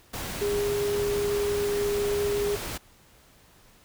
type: tone in noise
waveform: sine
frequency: 409 Hz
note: G#4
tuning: 26 cents flat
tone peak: -24 dBFS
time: 0.41-2.56 s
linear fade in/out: 10 ms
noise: pink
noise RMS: -34 dBFS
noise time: 0.13-2.78 s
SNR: +7 dB
effects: pink hiss -57 dBFS RMS until 3.84 s